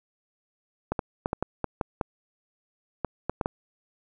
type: clicks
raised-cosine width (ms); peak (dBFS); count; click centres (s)
1; -12; 12; 0.92 / 0.992 / 1.259 / 1.331 / 1.426 / 1.643 / 1.812 / 2.012 / 3.047 / 3.296 / 3.412 / 3.459
effects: none